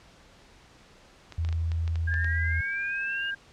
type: clicks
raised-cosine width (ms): 0.2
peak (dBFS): -24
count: 9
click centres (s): 1.323 / 1.449 / 1.489 / 1.527 / 1.718 / 1.878 / 1.957 / 2.141 / 2.245
type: tone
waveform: sine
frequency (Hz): 82.41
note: E2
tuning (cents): 0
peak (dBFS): -25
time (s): 1.38-2.61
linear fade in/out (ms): 5
type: tone with pitch glide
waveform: sine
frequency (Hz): 1619 to 1600.4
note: G#6 to G6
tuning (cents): -45 to +35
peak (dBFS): -29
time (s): 2.07-3.35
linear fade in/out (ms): 10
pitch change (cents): -20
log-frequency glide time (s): 2.26-2.86
type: linear sweep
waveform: sine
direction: up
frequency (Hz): 1704 to 2870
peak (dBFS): -33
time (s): 2.11-3.31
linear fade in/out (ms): 10
effects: pink hiss -55 dBFS RMS until 3.52 s + low-pass 6000 Hz 12 dB/octave